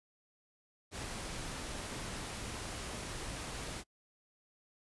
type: noise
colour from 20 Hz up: pink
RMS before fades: -42 dBFS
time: 0.91-3.84 s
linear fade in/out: 50 ms
effects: noise-tail reverb RT60 0.1 s tail -26 dB re dry + resampled to 24000 Hz